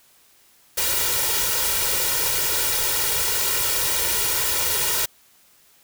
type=noise with comb filter; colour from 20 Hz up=white; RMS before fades=-22 dBFS; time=0.77-5.06 s; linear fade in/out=10 ms; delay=2.1 ms; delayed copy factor=+0.85; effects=white hiss -56 dBFS RMS until 5.83 s